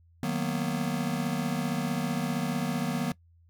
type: chord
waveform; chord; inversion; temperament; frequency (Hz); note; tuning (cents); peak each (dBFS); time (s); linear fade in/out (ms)
square; B major seventh; first; just; 154.34 / 185.21 / 231.5 / 246.9; D#3 / F#3 / A#3 / B3; -14 / +2 / -12 / 0; -34; 0.23-3.12; 2
effects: noise-tail reverb RT60 0.1 s tail -21 dB re dry + added 84 Hz sine -57 dBFS peak until 3.49 s